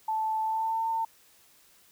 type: tone with pitch glide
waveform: sine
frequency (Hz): 877 to 902.2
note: A5 to A5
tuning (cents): -6 to +43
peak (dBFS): -26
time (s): 0.08-1.05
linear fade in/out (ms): 5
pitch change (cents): +49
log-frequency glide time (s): 0.42-0.81
effects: white hiss -60 dBFS RMS until 1.91 s